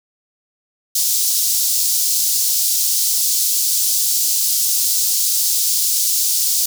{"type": "high-pass noise", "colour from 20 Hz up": "pink", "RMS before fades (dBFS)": -17, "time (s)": [0.95, 6.66], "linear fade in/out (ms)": 5, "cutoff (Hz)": 4900, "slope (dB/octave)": 24, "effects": []}